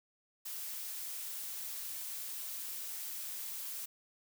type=noise; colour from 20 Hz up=blue; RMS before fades=-42 dBFS; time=0.45-3.86 s; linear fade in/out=10 ms; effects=none